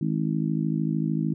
harmonic tone, 53.3 Hz, G#1, 46 cents sharp, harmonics 3 / 4 / 5 / 6, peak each -26 / -28 / -30 / -32 dBFS, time 0.01-1.34 s, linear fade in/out 5 ms, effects none

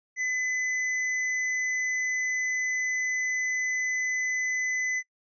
sine tone with hard clipping, 2014 Hz, B6, 33 cents sharp, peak -28 dBFS, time 0.16-5.03 s, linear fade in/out 50 ms, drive 10 dB, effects noise-tail reverb RT60 0.1 s tail -22 dB re dry + resampled to 16000 Hz

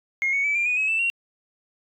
sine tone with pitch steps, 2146 / 2223 / 2303 / 2385 / 2471 / 2559 / 2651 / 2746 Hz, C7 / C#7 / D7 / D7 / D#7 / D#7 / E7 / F7, +43 / +4 / -34 / +26 / -13 / +48 / +9 / -30 cents, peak -19 dBFS, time 0.22-1.1 s, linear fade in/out 0 ms, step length 110 ms, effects tanh soft clip ceiling -16 dBFS

